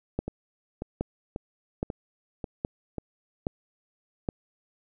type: two click trains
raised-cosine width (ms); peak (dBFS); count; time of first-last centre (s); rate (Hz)
2; -19 / -14; 6 / 6; 0.28-2.983 / 0.19-4.288; 1.85 / 1.22
effects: none